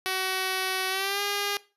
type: tone with pitch glide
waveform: 5% pulse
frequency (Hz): 376.4 to 405.8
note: F#4 to G#4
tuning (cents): +30 to -40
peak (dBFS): -15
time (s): 0.06-1.57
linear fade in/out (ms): 0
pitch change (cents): +130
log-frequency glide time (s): 0.89-1.21
effects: noise-tail reverb RT60 0.3 s tail -19 dB re dry + resampled to 32000 Hz